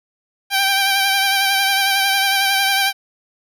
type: tone with vibrato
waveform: 10% pulse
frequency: 784 Hz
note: G5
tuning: in tune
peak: -6 dBFS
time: 0.5-2.93 s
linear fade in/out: 50 ms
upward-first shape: sine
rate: 11 Hz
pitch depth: 31 cents each way
effects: none